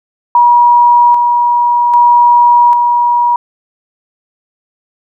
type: tone with tremolo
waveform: sine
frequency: 960 Hz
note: B5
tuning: 49 cents flat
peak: -3 dBFS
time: 0.35-3.36 s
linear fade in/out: 2 ms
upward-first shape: square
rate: 0.63 Hz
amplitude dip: 35%
effects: none